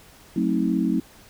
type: chord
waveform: sine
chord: F# diminished seventh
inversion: none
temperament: just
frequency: 185 / 222 / 266.4 / 319.7 Hz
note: F#3 / A3 / C4 / Eb4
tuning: 0 / +16 / +31 / +47 cents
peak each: -25 dBFS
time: 0.36-1 s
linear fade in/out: 5 ms
effects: pink hiss -50 dBFS RMS until 1.29 s